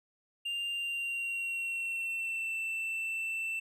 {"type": "tone with pitch glide", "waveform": "triangle", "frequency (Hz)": [2794, 2672], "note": ["F7", "E7"], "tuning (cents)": [0, 23], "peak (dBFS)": -31, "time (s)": [0.45, 3.6], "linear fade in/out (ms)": 10, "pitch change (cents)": -77, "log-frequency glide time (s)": [0.69, 2.57], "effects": []}